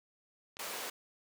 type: clicks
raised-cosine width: 0.2 ms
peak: -31 dBFS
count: 2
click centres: 0.569 / 0.677 s
type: high-pass noise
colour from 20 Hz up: pink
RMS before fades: -41 dBFS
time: 0.59-0.9 s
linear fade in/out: 5 ms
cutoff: 510 Hz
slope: 12 dB/octave
effects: none